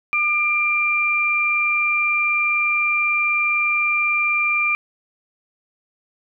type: tone pair together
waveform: sine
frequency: 1206 / 2375 Hz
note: D6 / D7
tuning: +46 / +19 cents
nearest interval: octave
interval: 1173 cents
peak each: -24 / -17 dBFS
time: 0.13-4.75 s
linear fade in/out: 0 ms
effects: none